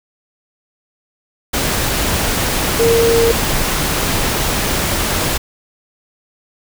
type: tone in noise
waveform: sine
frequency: 461.6 Hz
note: A#4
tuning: 17 cents flat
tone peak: -10 dBFS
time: 2.79-3.32 s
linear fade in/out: 10 ms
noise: pink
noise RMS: -17 dBFS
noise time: 1.53-5.38 s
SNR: +4 dB
effects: none